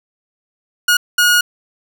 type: tone bursts at uneven times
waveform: sawtooth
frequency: 1443 Hz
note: F#6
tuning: 44 cents flat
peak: -6 dBFS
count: 2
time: 0.88-0.97 / 1.18-1.41 s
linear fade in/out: 5 ms
effects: none